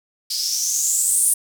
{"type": "noise with band-pass filter sweep", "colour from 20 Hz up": "violet", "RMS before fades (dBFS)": -20, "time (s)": [0.3, 1.34], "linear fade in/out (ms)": 5, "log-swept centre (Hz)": [4700, 9700], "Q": 6.7, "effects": []}